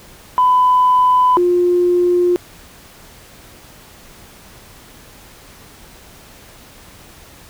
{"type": "tone pair in turn", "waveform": "sine", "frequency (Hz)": [1002, 354.3], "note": ["B5", "F4"], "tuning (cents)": [25, 25], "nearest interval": "octave + tritone", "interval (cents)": 1800, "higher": "first", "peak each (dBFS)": [-8, -10], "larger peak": "first", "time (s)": [[0.38, 1.37], [1.37, 2.36]], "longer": "neither", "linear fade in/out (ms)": 0, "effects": ["tanh soft clip ceiling -4 dBFS", "pink hiss -42 dBFS RMS until 7.49 s"]}